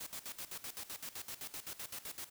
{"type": "noise with tremolo", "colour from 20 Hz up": "white", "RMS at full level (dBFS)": -44, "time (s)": [0, 2.3], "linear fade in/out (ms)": 10, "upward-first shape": "square", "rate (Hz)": 7.8, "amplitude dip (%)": 80, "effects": []}